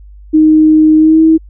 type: tone with pitch glide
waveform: sine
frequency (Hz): 311.1 to 320.4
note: D#4 to E4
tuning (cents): 0 to -49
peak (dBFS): -3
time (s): 0.33-1.38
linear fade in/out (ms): 20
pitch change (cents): +51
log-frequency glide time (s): 0.97-1.21
effects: added 50 Hz sine -32 dBFS peak until 1.49 s